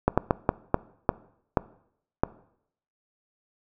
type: slowing click train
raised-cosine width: 1 ms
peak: -5 dBFS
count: 8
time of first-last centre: 0.08-2.235 s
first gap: 96 ms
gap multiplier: 1.38
effects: noise-tail reverb RT60 0.7 s tail -20 dB re dry